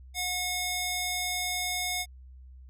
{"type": "tone with high-pass filter", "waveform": "square", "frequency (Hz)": 725, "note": "F#5", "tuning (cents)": -35, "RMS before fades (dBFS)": -31, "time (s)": [0.14, 2.06], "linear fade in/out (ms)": 50, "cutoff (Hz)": 1800, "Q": 0.51, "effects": ["added 64 Hz sine -46 dBFS peak until 2.69 s", "resampled to 32000 Hz"]}